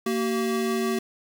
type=tone pair together; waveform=square; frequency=230 / 381.3 Hz; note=A#3 / G4; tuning=-23 / -48 cents; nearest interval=major sixth; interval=875 cents; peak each=-27 dBFS; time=0.06-0.99 s; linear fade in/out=5 ms; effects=8-bit